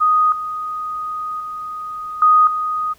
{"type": "tone with level steps", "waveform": "sine", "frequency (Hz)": 1244.5, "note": "D#6", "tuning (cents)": 0, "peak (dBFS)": [-11, -22, -25, -8, -18], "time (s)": [0, 2.94], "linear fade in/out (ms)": 20, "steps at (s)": [0.32, 1.4, 2.22, 2.47], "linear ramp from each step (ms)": 2, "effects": ["pink hiss -52 dBFS RMS until 2.98 s"]}